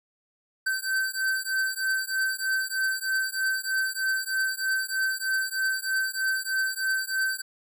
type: beating tone pair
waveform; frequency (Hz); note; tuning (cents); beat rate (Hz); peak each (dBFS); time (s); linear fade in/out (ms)
square; 1543 / 1546.2; G6 / G6; -28 / -24; 3.2; -29; 0.66-7.42; 10
effects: none